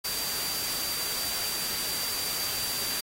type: tone in noise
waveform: sine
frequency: 4699 Hz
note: D8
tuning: in tune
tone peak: -34 dBFS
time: 0.04-3.01 s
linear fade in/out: 10 ms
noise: white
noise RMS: -32 dBFS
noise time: 0.04-3.01 s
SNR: -5 dB
effects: AAC 48 kbps